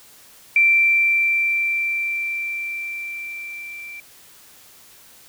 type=tone with level ramp; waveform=sine; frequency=2349 Hz; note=D7; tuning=in tune; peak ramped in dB=-11 to -33 dBFS; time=0.56-4 s; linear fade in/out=2 ms; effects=white hiss -48 dBFS RMS until 5.28 s